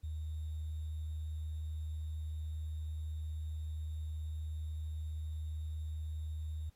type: tone with sample-and-hold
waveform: sine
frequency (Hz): 77.78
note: D#2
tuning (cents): 0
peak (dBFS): -37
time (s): 0.03-6.7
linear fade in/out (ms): 10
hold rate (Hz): 3675
effects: pink hiss -75 dBFS RMS until 6.75 s + AAC 48 kbps